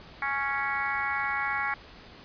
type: harmonic tone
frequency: 277.2 Hz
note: C#4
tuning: in tune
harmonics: 3 / 4 / 5 / 6 / 7 / 8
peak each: -34 / -34 / -34 / -34 / -34 / -34 dBFS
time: 0.22-1.74 s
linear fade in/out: 2 ms
effects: pink hiss -49 dBFS RMS until 2.24 s + resampled to 11025 Hz